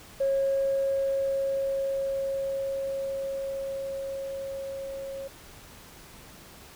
sine tone with level ramp, 545 Hz, C#5, 29 cents flat, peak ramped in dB -21 to -34 dBFS, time 0.2-5.28 s, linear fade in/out 10 ms, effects tanh soft clip ceiling -18 dBFS + pink hiss -49 dBFS RMS until 6.75 s

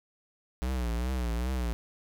square tone with vibrato, 60.9 Hz, B1, 24 cents flat, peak -29 dBFS, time 0.62-1.73 s, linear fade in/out 0 ms, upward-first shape triangle, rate 2.5 Hz, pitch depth 140 cents each way, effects none

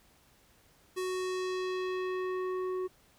square tone with low-pass filter sweep, 370 Hz, F#4, in tune, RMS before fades -34 dBFS, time 0.96-2.88 s, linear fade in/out 20 ms, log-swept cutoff 12000 to 830 Hz, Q 1, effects pink hiss -64 dBFS RMS until 3.18 s

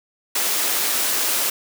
white high-pass noise, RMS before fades -21 dBFS, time 0.35-1.5 s, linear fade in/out 5 ms, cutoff 250 Hz, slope 24 dB/octave, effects none

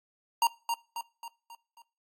square tone with echo, 932.3 Hz, A#5, in tune, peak -22 dBFS, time 0.42-0.47 s, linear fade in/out 2 ms, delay 270 ms, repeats 5, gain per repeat -6 dB, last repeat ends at 1.82 s, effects noise-tail reverb RT60 0.4 s tail -23 dB re dry + AAC 64 kbps

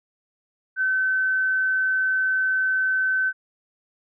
sine tone, 1528 Hz, G6, 45 cents flat, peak -19 dBFS, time 0.76-3.33 s, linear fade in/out 50 ms, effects none

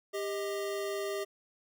square tone pair together, 397.8 / 628 Hz, G4 / D#5, +25 / +16 cents, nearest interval minor sixth, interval 791 cents, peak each -35 / -39 dBFS, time 0.13-1.25 s, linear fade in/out 20 ms, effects none

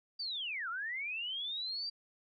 sine linear two-way sweep, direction down then up, 4742 to 1302 to 4742 Hz, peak -36 dBFS, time 0.19-1.9 s, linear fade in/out 10 ms, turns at 0.69 s, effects none

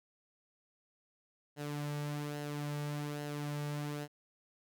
sawtooth tone with flanger, 146.83 Hz, D3, in tune, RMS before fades -39 dBFS, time 1.56-4.08 s, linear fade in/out 50 ms, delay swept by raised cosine 0.84 to 2.94 ms, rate 1.2 Hz, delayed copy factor -0.5, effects none

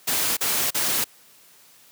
white noise bursts, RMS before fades -23 dBFS, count 3, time 0.07-1.044 s, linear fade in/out 10 ms, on 300 ms, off 37 ms, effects white hiss -53 dBFS RMS until 1.91 s + high-pass 100 Hz 12 dB/octave

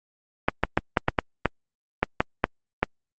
clicks, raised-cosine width 0.5 ms, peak -3 dBFS, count 11, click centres 0.485 / 0.636 / 0.775 / 0.972 / 1.084 / 1.188 / 1.457 / 2.03 / 2.205 / 2.441 / 2.83 s, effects Opus 24 kbps

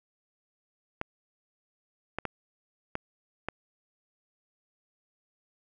clicks, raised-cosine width 0.5 ms, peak -16 dBFS, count 5, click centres 1.014 / 2.186 / 2.253 / 2.954 / 3.486 s, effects none

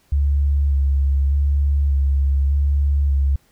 sine tone with vibrato, 70 Hz, C#2, 18 cents sharp, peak -14 dBFS, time 0.12-3.36 s, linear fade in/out 5 ms, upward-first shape square, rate 0.84 Hz, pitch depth 22 cents each way, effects pink hiss -59 dBFS RMS until 3.51 s

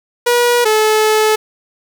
sawtooth tone pair in turn, 482.4 / 432.1 Hz, B4 / A4, -41 / -31 cents, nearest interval major second, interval 190 cents, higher first, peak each -6 dBFS, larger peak neither, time 0.26-0.65 / 0.65-1.36 s, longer second, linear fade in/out 10 ms, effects none

